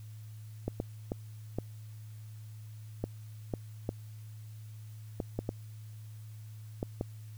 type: clicks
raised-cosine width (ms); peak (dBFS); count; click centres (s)
2; -19; 12; 0.68 / 0.801 / 1.119 / 1.586 / 3.04 / 3.538 / 3.891 / 5.202 / 5.39 / 5.491 / 6.829 / 7.011
effects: added 108 Hz sine -44 dBFS peak until 7.37 s + white hiss -63 dBFS RMS until 7.37 s